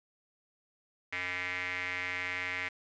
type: tone with band-pass filter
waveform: square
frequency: 90.6 Hz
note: F#2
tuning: 36 cents flat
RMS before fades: -36 dBFS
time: 1.12-2.69 s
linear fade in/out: 10 ms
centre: 2100 Hz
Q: 5.9
effects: resampled to 16000 Hz + 9-bit